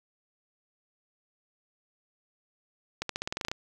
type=accelerating click train; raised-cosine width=0.2 ms; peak=-14 dBFS; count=11; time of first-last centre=3.02-3.515 s; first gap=73 ms; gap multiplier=0.91; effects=7-bit